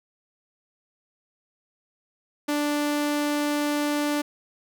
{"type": "tone", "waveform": "sawtooth", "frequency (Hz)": 293.7, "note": "D4", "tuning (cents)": 0, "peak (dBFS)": -19, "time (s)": [2.48, 4.22], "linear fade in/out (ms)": 10, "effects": []}